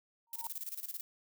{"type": "tone with exponential growth", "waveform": "sine", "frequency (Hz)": 926, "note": "A#5", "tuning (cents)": -12, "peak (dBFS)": -38, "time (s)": [0.27, 0.47], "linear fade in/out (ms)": 1, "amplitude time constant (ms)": 42}
{"type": "noise with tremolo", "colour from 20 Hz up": "violet", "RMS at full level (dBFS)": -40, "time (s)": [0.33, 1.01], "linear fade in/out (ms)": 2, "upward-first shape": "square", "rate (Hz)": 18, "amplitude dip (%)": 80}
{"effects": []}